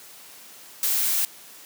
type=noise; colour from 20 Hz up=blue; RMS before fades=-23 dBFS; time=0.83-1.25 s; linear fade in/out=0 ms; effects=white hiss -46 dBFS RMS until 1.65 s + high-pass 150 Hz 12 dB/octave